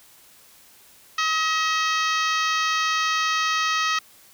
harmonic tone with a mistuned harmonic, 635 Hz, D#5, 35 cents sharp, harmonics 2 / 3 / 4 / 5 / 6 / 7 / 8 / 9 / 10, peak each -23 / -27 / -29 / -31 / -33 / -34 / -35 / -36 / -37 dBFS, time 1.18-3.99 s, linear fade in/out 5 ms, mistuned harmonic 4, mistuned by +24 cents, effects white hiss -52 dBFS RMS until 4.33 s

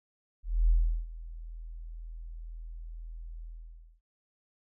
sine tone with ADSR envelope, 41.01 Hz, E1, 8 cents flat, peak -19 dBFS, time 0.43-4.01 s, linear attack 260 ms, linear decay 370 ms, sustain -20 dB, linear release 590 ms, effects none

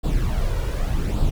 brown noise with flanger, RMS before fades -21 dBFS, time 0.03-1.31 s, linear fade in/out 20 ms, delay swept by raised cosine 0.24 to 2.14 ms, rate 0.85 Hz, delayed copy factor +0.6, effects none

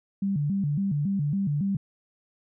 sine tone with vibrato, 169.5 Hz, E3, 49 cents sharp, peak -23 dBFS, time 0.22-1.77 s, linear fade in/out 5 ms, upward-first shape square, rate 3.6 Hz, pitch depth 260 cents each way, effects none

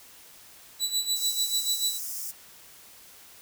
25% pulse tone with tremolo, 3951 Hz, B7, in tune, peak -19 dBFS, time 0.79-1.99 s, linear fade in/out 50 ms, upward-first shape sine, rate 6.8 Hz, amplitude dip 75%
white high-pass noise, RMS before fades -35 dBFS, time 1.15-2.32 s, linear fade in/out 20 ms, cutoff 5000 Hz, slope 96 dB/octave
effects white hiss -51 dBFS RMS until 3.41 s

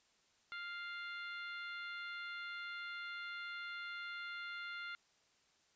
harmonic tone, 698.5 Hz, F5, in tune, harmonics 2 / 3 / 4 / 5 / 6, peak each -45 / -49 / -55 / -55 / -58 dBFS, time 0.52-4.95 s, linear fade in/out 0 ms, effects white hiss -73 dBFS RMS until 5.75 s + resampled to 16000 Hz

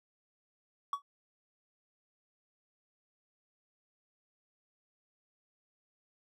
triangle tone with exponential decay, 1126 Hz, C#6, 27 cents sharp, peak -25 dBFS, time 0.93-1.02 s, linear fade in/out 2 ms, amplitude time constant 19 ms, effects none

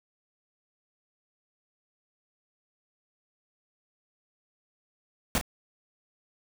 pink noise with echo, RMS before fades -25 dBFS, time 5.35-5.38 s, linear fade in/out 0 ms, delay 32 ms, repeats 1, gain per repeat -9 dB, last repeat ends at 5.412 s, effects none

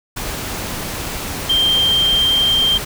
sine tone in noise, 3165 Hz, G7, 16 cents sharp, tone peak -12 dBFS, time 1.49-2.78 s, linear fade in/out 10 ms, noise pink, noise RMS -25 dBFS, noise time 0.16-2.85 s, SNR +10 dB, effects none

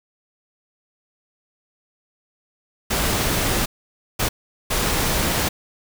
pink noise bursts at uneven times, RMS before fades -21 dBFS, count 3, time 2.9-3.66 / 4.19-4.29 / 4.7-5.49 s, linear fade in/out 10 ms, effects none

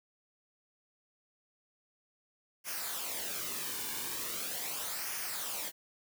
white noise with flanger, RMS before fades -38 dBFS, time 2.64-5.72 s, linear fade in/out 50 ms, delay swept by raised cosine 0.25 to 1.55 ms, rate 0.4 Hz, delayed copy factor -0.6, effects none

